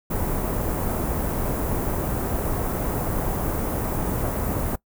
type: band-stop noise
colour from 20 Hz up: pink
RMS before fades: -25 dBFS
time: 0.1-4.76 s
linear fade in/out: 10 ms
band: 950 to 16000 Hz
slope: 12 dB/octave
effects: noise-tail reverb RT60 0.1 s tail -22 dB re dry